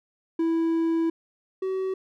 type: tone pair in turn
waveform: triangle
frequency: 329 / 379 Hz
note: E4 / F#4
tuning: -3 / +42 cents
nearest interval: major second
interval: 245 cents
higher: second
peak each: -19 / -23 dBFS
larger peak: first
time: 0.39-1.1 / 1.62-1.94 s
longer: first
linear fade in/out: 5 ms
effects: none